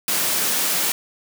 white high-pass noise, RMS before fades -21 dBFS, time 0.08-0.92 s, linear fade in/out 2 ms, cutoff 140 Hz, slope 48 dB/octave, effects none

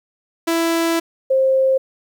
sawtooth / sine tone pair in turn, 332 / 529.5 Hz, E4 / C5, +12 / +21 cents, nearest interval minor sixth, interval 809 cents, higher second, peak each -12 dBFS, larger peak neither, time 0.47-1 / 1.3-1.78 s, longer first, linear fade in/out 10 ms, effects 9-bit

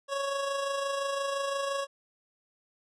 25% pulse tone with amplitude modulation, 554.4 Hz, C#5, in tune, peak -24 dBFS, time 0.08-1.87 s, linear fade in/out 50 ms, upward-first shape sine, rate 25.8 Hz, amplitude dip 40%, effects resampled to 22050 Hz

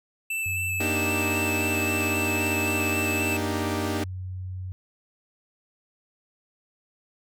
square tone with vibrato, 2637 Hz, E7, in tune, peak -27 dBFS, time 0.3-3.37 s, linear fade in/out 5 ms, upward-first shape square, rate 3.8 Hz, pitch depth 12 cents each way
sine tone, 92.5 Hz, F#2, in tune, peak -31 dBFS, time 0.46-4.72 s, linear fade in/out 0 ms
sawtooth chord, Eb major seventh, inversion second, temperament equal, 233.1 / 293.7 / 311.1 / 392 Hz, Bb3 / D4 / Eb4 / G4, 0 / 0 / 0 / 0 cents, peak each -28 dBFS, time 0.8-4.04 s, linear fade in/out 5 ms
effects none

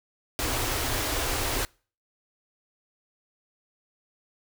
pink band-stop noise, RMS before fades -28 dBFS, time 0.39-1.65 s, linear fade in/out 0 ms, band 130 to 250 Hz, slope 96 dB/octave, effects noise-tail reverb RT60 0.4 s tail -26 dB re dry

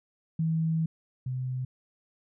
sine tone pair in turn, 161.6 / 128.26 Hz, E3 / C3, -34 / -34 cents, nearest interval major third, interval 400 cents, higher first, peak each -24 / -29 dBFS, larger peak first, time 0.39-0.86 / 1.26-1.65 s, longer first, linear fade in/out 5 ms, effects none

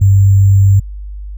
sine tone with sample-and-hold, 98 Hz, G2, in tune, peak -4 dBFS, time 0.01-0.8 s, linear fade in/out 10 ms, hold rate 7350 Hz, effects added 50 Hz sine -23 dBFS peak until 1.37 s

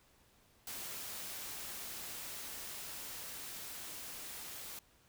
white noise with level ramp, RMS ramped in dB -44 to -47 dBFS, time 0.67-4.79 s, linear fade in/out 2 ms, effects pink hiss -68 dBFS RMS until 5.08 s

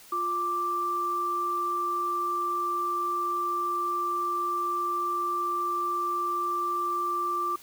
sine tone pair together, 352 / 1175.8 Hz, F4 / D6, +14 / +2 cents, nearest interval octave + major sixth, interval 2088 cents, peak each -36 / -26 dBFS, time 0.12-7.56 s, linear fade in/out 5 ms, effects white hiss -51 dBFS RMS until 7.62 s

